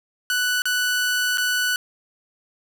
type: tone with dropouts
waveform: sawtooth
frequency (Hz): 1485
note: F#6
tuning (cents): +6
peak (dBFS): -16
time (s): 0.3-1.76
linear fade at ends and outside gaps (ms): 1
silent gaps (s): 0.62-0.655 / 1.374-1.381
effects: none